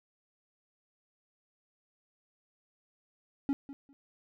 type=tone with echo; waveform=triangle; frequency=277.2 Hz; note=C#4; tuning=in tune; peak=-24 dBFS; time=3.49-3.53 s; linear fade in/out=0 ms; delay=200 ms; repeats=2; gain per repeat=-15 dB; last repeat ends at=3.93 s; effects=none